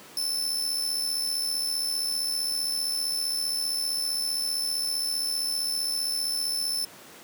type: tone with amplitude modulation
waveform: sawtooth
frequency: 5290 Hz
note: E8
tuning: 5 cents sharp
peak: -21 dBFS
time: 0.17-6.85 s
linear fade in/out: 2 ms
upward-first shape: sine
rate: 75.3 Hz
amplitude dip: 55%
effects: pink hiss -47 dBFS RMS until 7.23 s + high-pass 200 Hz 12 dB/octave